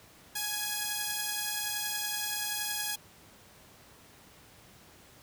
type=tone pair together; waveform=5% pulse; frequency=835.9 / 1661.2 Hz; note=G#5 / G#6; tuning=+11 / 0 cents; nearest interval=octave; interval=1189 cents; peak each=-23 dBFS; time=0.35-2.96 s; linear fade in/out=10 ms; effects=pink hiss -56 dBFS RMS until 5.22 s + high-pass 60 Hz 12 dB/octave